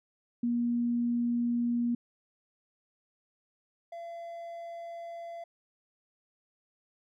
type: tone pair in turn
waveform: sine / triangle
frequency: 238.4 / 679 Hz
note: A#3 / F5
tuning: +39 / -49 cents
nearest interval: octave + tritone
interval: 1812 cents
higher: second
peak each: -26 / -37 dBFS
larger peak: first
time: 0.43-1.95 / 3.92-5.44 s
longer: neither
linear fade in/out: 5 ms
effects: none